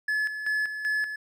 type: tone with tremolo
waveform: triangle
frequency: 1715 Hz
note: A6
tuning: 45 cents flat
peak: -22 dBFS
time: 0.08-1.16 s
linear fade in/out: 5 ms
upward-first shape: square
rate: 2.6 Hz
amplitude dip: 60%
effects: none